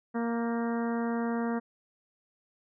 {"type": "harmonic tone with a mistuned harmonic", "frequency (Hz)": 233.1, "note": "A#3", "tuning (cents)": 0, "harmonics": [1, 2, 3, 4, 5, 6, 7, 8], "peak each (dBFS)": [-29, -35, -39, -41, -43, -45, -46, -47], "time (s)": [0.14, 1.6], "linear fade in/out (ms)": 20, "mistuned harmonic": 7, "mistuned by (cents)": -34, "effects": []}